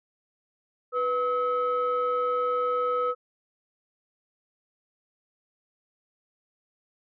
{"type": "tone pair together", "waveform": "sine", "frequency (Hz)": [493.9, 1285.5], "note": ["B4", "E6"], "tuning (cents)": [0, -44], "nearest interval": "octave + perfect fourth", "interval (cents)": 1656, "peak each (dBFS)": -25, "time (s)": [0.92, 3.15], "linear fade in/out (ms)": 50, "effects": ["tanh soft clip ceiling -18 dBFS"]}